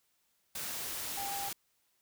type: tone in noise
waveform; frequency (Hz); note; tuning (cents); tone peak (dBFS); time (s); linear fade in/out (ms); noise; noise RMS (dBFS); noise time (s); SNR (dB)
sine; 798; G5; +31; -38; 1.17-1.49; 5; white; -39; 0.55-1.53; -2
effects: white hiss -75 dBFS RMS until 2.01 s